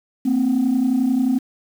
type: tone pair together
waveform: sine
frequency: 229.8 / 261.1 Hz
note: A#3 / C4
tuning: -25 / -3 cents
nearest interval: major second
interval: 222 cents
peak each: -19 / -15 dBFS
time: 0.25-1.39 s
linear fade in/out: 10 ms
effects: tanh soft clip ceiling -12 dBFS + 7-bit